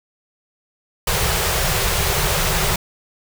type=band-stop noise; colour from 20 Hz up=pink; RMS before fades=-19 dBFS; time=1.07-2.76 s; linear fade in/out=5 ms; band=190 to 360 Hz; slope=96 dB/octave; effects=none